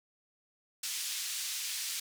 white band-pass noise, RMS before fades -37 dBFS, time 0.83-2 s, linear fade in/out 5 ms, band 2700 to 8200 Hz, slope 12 dB/octave, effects none

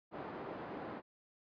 pink band-pass noise, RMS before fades -45 dBFS, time 0.11-1.02 s, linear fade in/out 50 ms, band 230 to 1100 Hz, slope 12 dB/octave, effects resampled to 11025 Hz

